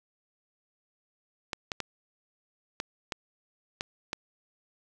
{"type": "clicks", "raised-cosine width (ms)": 0.2, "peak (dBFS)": -14, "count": 7, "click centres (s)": [1.532, 1.718, 1.803, 2.801, 3.122, 3.809, 4.131], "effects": []}